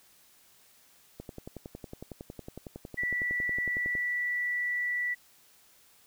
click train, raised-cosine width 2 ms, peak -27 dBFS, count 31, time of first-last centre 1.2-3.952 s, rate 10.9 Hz
sine tone, 1959 Hz, B6, 15 cents flat, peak -28 dBFS, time 2.97-5.15 s, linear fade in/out 20 ms
effects white hiss -61 dBFS RMS until 6.06 s

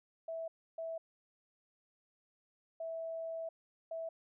sine tone bursts at uneven times, 655 Hz, E5, 11 cents flat, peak -38 dBFS, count 4, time 0.28-0.48 / 0.78-0.98 / 2.8-3.49 / 3.91-4.09 s, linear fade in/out 5 ms, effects none

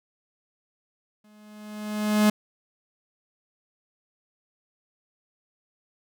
45% pulse tone with exponential growth, 211.3 Hz, G#3, 30 cents sharp, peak -15 dBFS, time 1.24-2.3 s, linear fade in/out 5 ms, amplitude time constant 230 ms, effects none

